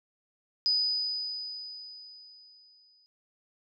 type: tone with exponential decay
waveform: sine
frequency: 4978 Hz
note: D#8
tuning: in tune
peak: -22 dBFS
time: 0.66-3.06 s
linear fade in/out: 0 ms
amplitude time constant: 520 ms
effects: none